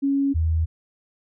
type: tone pair in turn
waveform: sine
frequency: 277.2 / 80.76 Hz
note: C#4 / E2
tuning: 0 / -35 cents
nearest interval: octave + major sixth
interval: 2135 cents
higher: first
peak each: -18 dBFS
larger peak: neither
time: 0.02-0.34 / 0.34-0.66 s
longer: neither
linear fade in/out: 20 ms
effects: none